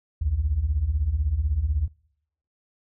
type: beating tone pair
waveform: sine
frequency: 62.5 / 78.5 Hz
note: B1 / D#2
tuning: +21 / +16 cents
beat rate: 16 Hz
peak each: -25 / -22 dBFS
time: 0.21-1.88 s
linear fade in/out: 10 ms
effects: noise-tail reverb RT60 0.7 s tail -24 dB re dry + tanh soft clip ceiling -14 dBFS